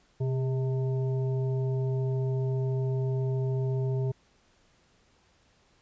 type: harmonic tone with a mistuned harmonic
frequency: 129.1 Hz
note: C3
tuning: 23 cents flat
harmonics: 1 / 3 / 5 / 7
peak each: -26 / -34 / -44 / -50 dBFS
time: 0.2-4.12 s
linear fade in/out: 10 ms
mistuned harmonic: 3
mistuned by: +62 cents
effects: pink hiss -65 dBFS RMS until 5.81 s + resampled to 16000 Hz